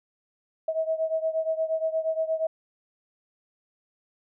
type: beating tone pair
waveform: sine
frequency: 639 / 647.5 Hz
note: D#5 / E5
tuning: +46 / -31 cents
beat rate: 8.5 Hz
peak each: -26 / -29 dBFS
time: 0.68-2.47 s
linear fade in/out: 5 ms
effects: none